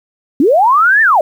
sine linear two-way sweep, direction up then down, 245.3 to 1825 to 561 Hz, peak -6 dBFS, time 0.4-1.21 s, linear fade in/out 2 ms, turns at 1.02 s, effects 7-bit

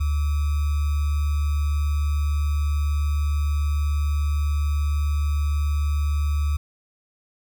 sine tone with sample-and-hold, 73.42 Hz, D2, in tune, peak -19 dBFS, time 0-6.57 s, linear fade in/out 10 ms, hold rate 1225 Hz, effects none

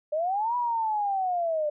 sine linear two-way sweep, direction up then down, 587.3 to 984 to 587.3 Hz, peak -24 dBFS, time 0.12-1.7 s, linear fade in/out 10 ms, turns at 0.56 s, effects none

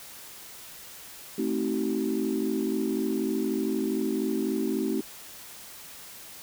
sine chord, A diminished seventh, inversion none, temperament just, 220 / 264 / 316.8 / 380.2 Hz, A3 / C4 / Eb4 / Gb4, 0 / +16 / +31 / +47 cents, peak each -30 dBFS, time 1.38-5.01 s, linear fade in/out 5 ms, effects tanh soft clip ceiling -17 dBFS + white hiss -45 dBFS RMS until 6.42 s

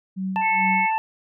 sine tone with tremolo, 189.4 Hz, F#3, 41 cents sharp, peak -23 dBFS, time 0.16-0.87 s, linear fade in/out 20 ms, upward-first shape sine, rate 2.3 Hz, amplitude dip 95%
harmonic tone, 884 Hz, A5, 8 cents sharp, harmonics 1 / 2 / 3, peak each -20 / -35 / -31 dBFS, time 0.36-0.98 s, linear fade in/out 0 ms
sine tone, 2195 Hz, C#7, 18 cents flat, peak -21 dBFS, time 0.41-0.91 s, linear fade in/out 50 ms
effects none

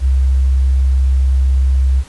sine tone, 66 Hz, C2, 16 cents sharp, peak -9 dBFS, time 0-2.04 s, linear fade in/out 50 ms, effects pink hiss -41 dBFS RMS until 2.08 s + resampled to 24000 Hz

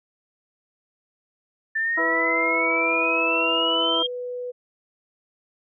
sine exponential sweep, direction up, 1768 to 3235 Hz, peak -21 dBFS, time 1.75-4.07 s, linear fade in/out 10 ms
harmonic tone, 329.6 Hz, E4, in tune, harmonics 1 / 2 / 3 / 4, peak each -29 / -29 / -29 / -29 dBFS, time 1.97-4.03 s, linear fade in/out 10 ms
sine tone, 493.9 Hz, B4, in tune, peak -28 dBFS, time 1.98-4.52 s, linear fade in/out 20 ms
effects none

